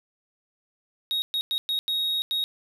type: tone bursts at uneven times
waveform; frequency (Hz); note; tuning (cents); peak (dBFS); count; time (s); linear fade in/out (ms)
triangle; 3766; A#7; +17; -22; 6; 1.11-1.22 / 1.34-1.41 / 1.51-1.58 / 1.69-1.79 / 1.88-2.22 / 2.31-2.44; 0
effects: none